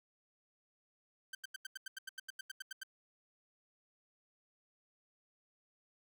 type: tone bursts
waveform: sawtooth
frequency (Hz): 1555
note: G6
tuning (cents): -14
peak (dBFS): -38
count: 15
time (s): 1.33-2.834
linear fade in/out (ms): 5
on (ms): 20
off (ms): 86
effects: none